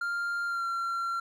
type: tone with pitch glide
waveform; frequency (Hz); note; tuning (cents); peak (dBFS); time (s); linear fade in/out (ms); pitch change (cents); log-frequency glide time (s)
triangle; 1396.9 to 1368.2; F6 to F6; 0 to -36; -27; 0.01-1.2; 5; -36; 0.46-0.65
effects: none